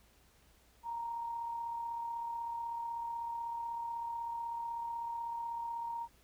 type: tone with amplitude modulation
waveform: sine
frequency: 932.3 Hz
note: A#5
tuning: in tune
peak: -35 dBFS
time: 0.83-6.08 s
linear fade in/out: 50 ms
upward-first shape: sine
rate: 36.1 Hz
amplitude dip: 35%
effects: added 60 Hz sine -69 dBFS peak until 6.23 s + pink hiss -67 dBFS RMS until 6.23 s